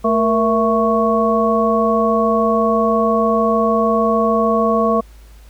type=harmonic tone with a mistuned harmonic; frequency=221.7 Hz; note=A3; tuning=13 cents sharp; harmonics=1 / 2 / 3 / 5; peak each=-18 / -18 / -18 / -18 dBFS; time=0.04-5.01 s; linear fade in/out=10 ms; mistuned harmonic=2; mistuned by=+90 cents; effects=added 53 Hz sine -39 dBFS peak until 5.49 s + pink hiss -51 dBFS RMS until 5.49 s